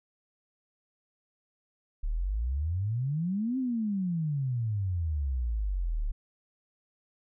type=exponential two-way sweep; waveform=sine; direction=up then down; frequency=34.65 to 266.4 to 34.65 Hz; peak=-27 dBFS; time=2.03-6.12 s; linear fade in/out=10 ms; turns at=3.58 s; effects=none